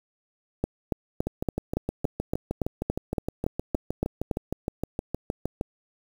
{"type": "two click trains", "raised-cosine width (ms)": 2, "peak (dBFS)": [-11, -14], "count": [14, 29], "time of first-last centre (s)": [[0.64, 4.312], [1.27, 5.611]], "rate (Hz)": [3.54, 6.45], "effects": ["7-bit"]}